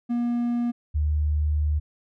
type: tone pair in turn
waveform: triangle / sine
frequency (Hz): 238.9 / 75.25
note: A#3 / D2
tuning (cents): +43 / +43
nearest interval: octave + minor sixth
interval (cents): 2000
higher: first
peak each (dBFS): -20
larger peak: neither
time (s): 0.09-0.72 / 0.94-1.8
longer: second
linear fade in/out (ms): 20
effects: none